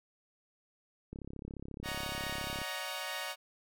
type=click train; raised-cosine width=3 ms; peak=-30 dBFS; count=52; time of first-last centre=1.13-2.617 s; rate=34.3 Hz
type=chord; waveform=10% pulse; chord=D# minor seventh; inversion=third; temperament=equal with one note detuned; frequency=562.4 / 622.3 / 740 / 932.3 Hz; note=C#5 / D#5 / F#5 / A#5; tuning=+25 / 0 / 0 / 0 cents; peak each=-35 / -35 / -34 / -34 dBFS; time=1.83-3.36 s; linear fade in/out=50 ms
effects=none